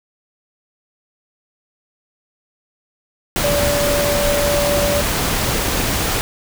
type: tone in noise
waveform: sine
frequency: 578 Hz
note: D5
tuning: 28 cents flat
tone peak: -17 dBFS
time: 3.44-5.01 s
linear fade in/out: 0 ms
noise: pink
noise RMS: -19 dBFS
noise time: 3.36-6.21 s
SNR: -1 dB
effects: none